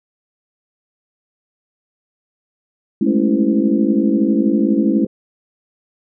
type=chord; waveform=sine; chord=A major seventh; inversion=third; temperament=equal; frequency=207.7 / 220 / 277.2 / 329.6 Hz; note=G#3 / A3 / C#4 / E4; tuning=0 / 0 / 0 / 0 cents; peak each=-18 / -18 / -18 / -18 dBFS; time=3.01-5.05 s; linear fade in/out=5 ms
type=harmonic tone; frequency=63.9 Hz; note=C2; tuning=40 cents flat; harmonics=3 / 4 / 5 / 6 / 7 / 8; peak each=-32 / -33 / -36 / -30 / -35 / -28 dBFS; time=3.06-5.07 s; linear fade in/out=10 ms
effects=none